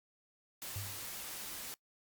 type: noise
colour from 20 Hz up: white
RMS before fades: -44 dBFS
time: 0.62-1.74 s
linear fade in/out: 0 ms
type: tone with exponential decay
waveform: sine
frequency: 100.4 Hz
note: G2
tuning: 42 cents sharp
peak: -37 dBFS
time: 0.76-1.19 s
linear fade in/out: 0 ms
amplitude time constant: 92 ms
effects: noise-tail reverb RT60 0.1 s tail -22 dB re dry + Opus 48 kbps